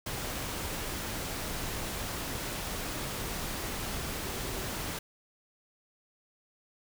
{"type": "tone in noise", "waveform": "sine", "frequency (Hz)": 380.4, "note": "F#4", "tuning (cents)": 48, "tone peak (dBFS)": -45, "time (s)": [4.25, 4.66], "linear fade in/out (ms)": 5, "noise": "pink", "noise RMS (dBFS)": -36, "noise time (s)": [0.06, 4.99], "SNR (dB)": -12, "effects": []}